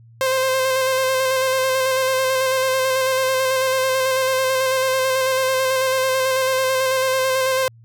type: tone with vibrato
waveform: sawtooth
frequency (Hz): 523.3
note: C5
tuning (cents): 0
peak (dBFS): -13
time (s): 0.21-7.68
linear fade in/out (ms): 0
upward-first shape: square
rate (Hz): 9.1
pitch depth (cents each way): 18
effects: added 115 Hz sine -44 dBFS peak until 7.84 s